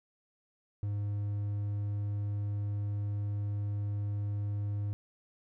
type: tone with hard clipping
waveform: triangle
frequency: 102.4 Hz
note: G#2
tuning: 24 cents flat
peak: -32 dBFS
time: 0.83-4.93 s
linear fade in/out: 0 ms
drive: 6 dB
effects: none